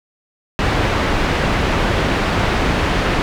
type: low-pass noise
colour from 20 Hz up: pink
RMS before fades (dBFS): -17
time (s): 0.59-3.22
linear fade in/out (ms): 0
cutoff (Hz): 2800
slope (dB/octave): 12
effects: none